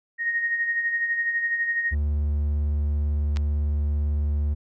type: tone with tremolo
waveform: sine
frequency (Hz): 1864.7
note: A#6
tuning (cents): 0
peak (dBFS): -20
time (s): 0.18-1.95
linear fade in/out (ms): 50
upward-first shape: sine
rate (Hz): 12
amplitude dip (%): 50
type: tone with vibrato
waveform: triangle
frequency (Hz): 73.5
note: D2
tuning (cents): +2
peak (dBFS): -19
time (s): 1.91-4.55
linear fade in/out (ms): 20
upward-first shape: sine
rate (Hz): 20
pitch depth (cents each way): 24
type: clicks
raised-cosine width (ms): 0.2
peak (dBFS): -25 / -16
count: 2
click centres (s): 3.361 / 3.37
effects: none